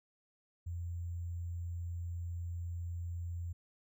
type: tone with sample-and-hold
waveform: sine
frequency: 86 Hz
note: F2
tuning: 26 cents flat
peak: -37 dBFS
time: 0.66-3.53 s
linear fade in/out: 10 ms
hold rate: 7350 Hz
effects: none